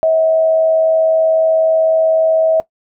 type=tone with frequency modulation; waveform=sine; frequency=643 Hz; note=E5; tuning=43 cents flat; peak=-9 dBFS; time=0.03-2.6 s; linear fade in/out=0 ms; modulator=96.2 Hz; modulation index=0.26; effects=noise-tail reverb RT60 0.1 s tail -17 dB re dry